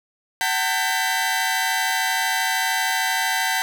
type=tone cluster; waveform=sawtooth; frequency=757 / 899 / 1587 / 1997 Hz; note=F#5 / A5 / G6 / B6; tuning=+39 / +37 / +21 / +19 cents; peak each=-22 dBFS; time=0.41-3.62 s; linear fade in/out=0 ms; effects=none